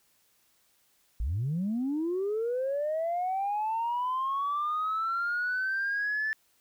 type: linear sweep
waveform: sine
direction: up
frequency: 47.52 to 1760 Hz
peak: -26 dBFS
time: 1.2-6.33 s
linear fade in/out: 0 ms
effects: tanh soft clip ceiling -24 dBFS + white hiss -68 dBFS RMS until 6.6 s